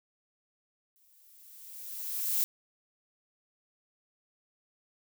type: noise with exponential growth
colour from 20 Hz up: violet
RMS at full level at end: -27 dBFS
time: 0.96-2.44 s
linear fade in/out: 0 ms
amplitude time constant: 320 ms
effects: none